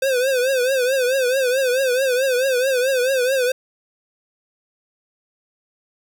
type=tone with vibrato; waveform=square; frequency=516 Hz; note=C5; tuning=24 cents flat; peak=-17 dBFS; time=0.02-3.52 s; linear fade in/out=5 ms; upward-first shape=triangle; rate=4.6 Hz; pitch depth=120 cents each way; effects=none